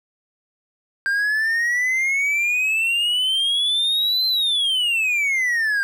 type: exponential two-way sweep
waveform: triangle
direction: up then down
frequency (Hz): 1584 to 4120 to 1584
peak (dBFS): -16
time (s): 1.06-5.83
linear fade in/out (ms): 0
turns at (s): 4.27
effects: none